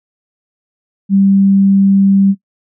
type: tone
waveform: sine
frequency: 196 Hz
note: G3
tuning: in tune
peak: -6 dBFS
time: 1.09-2.35 s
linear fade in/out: 50 ms
effects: noise-tail reverb RT60 0.1 s tail -19 dB re dry